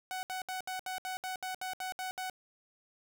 sawtooth tone bursts, 746 Hz, F#5, 14 cents sharp, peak -32 dBFS, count 12, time 0.11-2.298 s, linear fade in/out 0 ms, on 120 ms, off 68 ms, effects none

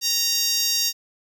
10% pulse tone with high-pass filter, 932.3 Hz, A#5, in tune, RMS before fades -22 dBFS, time 0.01-0.93 s, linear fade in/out 50 ms, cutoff 5300 Hz, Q 1.5, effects none

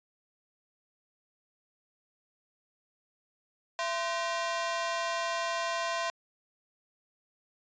sawtooth ring-modulated tone, 856 Hz, A5, 48 cents flat, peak -23 dBFS, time 3.79-6.1 s, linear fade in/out 0 ms, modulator 184 Hz, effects resampled to 16000 Hz

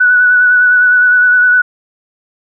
sine tone with vibrato, 1480 Hz, F#6, in tune, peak -5 dBFS, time 0-1.62 s, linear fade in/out 10 ms, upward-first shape sine, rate 9.8 Hz, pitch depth 22 cents each way, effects none

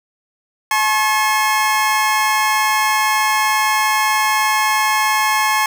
25% pulse tone pair together, 858.8 / 1082 Hz, A5 / C#6, -42 / -42 cents, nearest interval major third, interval 400 cents, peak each -13 dBFS, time 0.71-5.66 s, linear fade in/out 2 ms, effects none

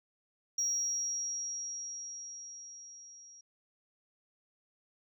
sine tone with level ramp, 5660 Hz, F8, 22 cents sharp, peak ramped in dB -27 to -52 dBFS, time 0.58-3.41 s, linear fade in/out 5 ms, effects tanh soft clip ceiling -26 dBFS

